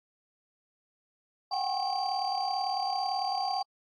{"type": "tone cluster", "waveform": "sine", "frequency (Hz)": [731, 762, 800, 1087, 4671], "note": ["F#5", "G5", "G5", "C#6", "D8"], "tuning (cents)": [-21, -49, 35, -34, -10], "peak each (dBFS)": [-34, -33, -31, -39, -35], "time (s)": [1.51, 3.63], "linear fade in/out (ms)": 10, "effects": ["tanh soft clip ceiling -22 dBFS", "AAC 64 kbps"]}